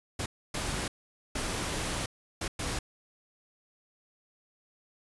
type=noise bursts at uneven times; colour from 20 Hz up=pink; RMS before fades=-33 dBFS; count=5; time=0.19-0.26 / 0.54-0.88 / 1.35-2.06 / 2.41-2.48 / 2.59-2.79 s; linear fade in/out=5 ms; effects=resampled to 24000 Hz